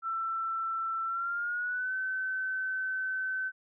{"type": "tone with pitch glide", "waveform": "sine", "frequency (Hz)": [1337, 1527], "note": ["E6", "G6"], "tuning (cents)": [24, -46], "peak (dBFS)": -30, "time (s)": [0.02, 3.52], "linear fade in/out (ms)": 50, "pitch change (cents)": 230, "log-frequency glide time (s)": [1.05, 1.94], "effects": []}